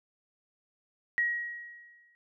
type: tone with exponential decay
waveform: sine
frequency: 1900 Hz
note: A#6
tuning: 33 cents sharp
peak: -23 dBFS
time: 1.18-2.15 s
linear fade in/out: 0 ms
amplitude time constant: 210 ms
effects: none